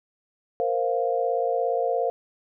sine chord, Bb suspended second, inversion none, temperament equal, 466.2 / 523.3 / 698.5 Hz, Bb4 / C5 / F5, 0 / 0 / 0 cents, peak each -26 dBFS, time 0.6-2.1 s, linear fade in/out 0 ms, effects none

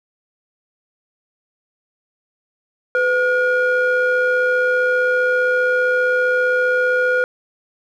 triangle ring-modulated tone, 466.2 Hz, A#4, in tune, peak -9 dBFS, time 2.95-7.24 s, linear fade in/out 0 ms, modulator 970 Hz, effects none

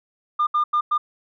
sine tone bursts at uneven times, 1206 Hz, D6, 46 cents sharp, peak -15 dBFS, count 4, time 0.39-0.47 / 0.54-0.64 / 0.73-0.81 / 0.91-0.98 s, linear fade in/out 10 ms, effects tanh soft clip ceiling -14 dBFS

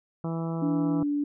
harmonic tone, 164.81 Hz, E3, in tune, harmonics 1 / 2 / 3 / 4 / 5 / 6 / 7 / 8, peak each -29 / -35 / -39 / -41 / -43 / -45 / -46 / -47 dBFS, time 0.24-1.03 s, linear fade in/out 2 ms
sine tone, 290 Hz, D4, 22 cents flat, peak -24 dBFS, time 0.62-1.24 s, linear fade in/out 5 ms
effects none

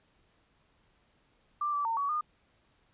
sine tone with pitch steps, 1182 / 1159 / 910 / 1130 / 1218 Hz, D6 / D6 / A#5 / C#6 / D#6, +11 / -23 / -42 / +33 / -37 cents, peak -28 dBFS, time 1.61-2.21 s, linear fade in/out 5 ms, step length 120 ms, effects pink hiss -69 dBFS RMS until 2.93 s + resampled to 8000 Hz

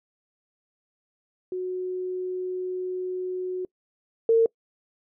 sine tone pair in turn, 367.3 / 455 Hz, F#4 / A#4, -13 / -42 cents, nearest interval major third, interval 371 cents, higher second, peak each -27 / -15 dBFS, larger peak second, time 1.52-3.65 / 4.29-4.46 s, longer first, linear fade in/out 2 ms, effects noise-tail reverb RT60 0.1 s tail -25 dB re dry

